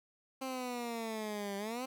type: exponential two-way sweep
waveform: 15% pulse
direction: down then up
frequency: 266 to 197 to 266 Hz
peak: -31 dBFS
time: 0.41-1.86 s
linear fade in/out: 10 ms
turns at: 1.57 s
effects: none